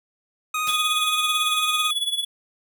25% pulse tone with vibrato, 1244.5 Hz, D#6, in tune, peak -19 dBFS, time 0.54-1.91 s, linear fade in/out 5 ms, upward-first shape sine, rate 16 Hz, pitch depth 15 cents each way
white noise with exponential decay, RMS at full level -30 dBFS, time 0.67-0.89 s, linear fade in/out 1 ms, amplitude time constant 47 ms
square tone with tremolo, 3407 Hz, G#7, 44 cents sharp, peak -20 dBFS, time 0.68-2.25 s, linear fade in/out 10 ms, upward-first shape sine, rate 18 Hz, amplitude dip 75%
effects none

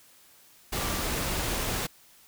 sine tone in noise, 1173 Hz, D6, 2 cents flat, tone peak -41 dBFS, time 0.76-1.02 s, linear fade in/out 10 ms, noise pink, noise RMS -30 dBFS, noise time 0.72-1.87 s, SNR -14 dB, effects white hiss -57 dBFS RMS until 2.27 s

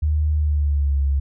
sine tone with pitch glide, 76 to 69.29 Hz, D#2 to C#2, -40 to 0 cents, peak -16 dBFS, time 0.02-1.2 s, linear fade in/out 10 ms, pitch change -160 cents, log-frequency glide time 0.35-1 s, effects none

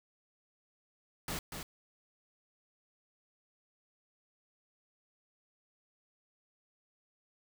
pink noise with echo, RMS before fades -38 dBFS, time 1.28-1.39 s, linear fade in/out 2 ms, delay 240 ms, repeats 1, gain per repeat -5 dB, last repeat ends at 1.63 s, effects none

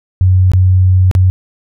sine tone with dropouts, 92.6 Hz, F#2, 2 cents sharp, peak -5 dBFS, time 0.21-1.3 s, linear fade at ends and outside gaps 0 ms, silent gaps 0.517-0.535 / 1.113-1.151 s, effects none

